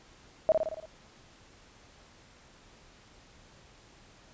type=tone with echo; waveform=sine; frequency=635 Hz; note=D#5; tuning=35 cents sharp; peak=-18 dBFS; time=0.49-0.52 s; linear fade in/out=0 ms; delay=56 ms; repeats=6; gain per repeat=-4 dB; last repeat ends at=0.856 s; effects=pink hiss -57 dBFS RMS until 4.33 s + resampled to 16000 Hz